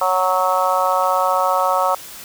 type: harmonic tone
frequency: 185 Hz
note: F#3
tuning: in tune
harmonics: 3 / 4 / 5 / 6 / 7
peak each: -21 / -21 / -21 / -21 / -21 dBFS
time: 0.01-1.95 s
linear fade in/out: 5 ms
effects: white hiss -36 dBFS RMS until 2.24 s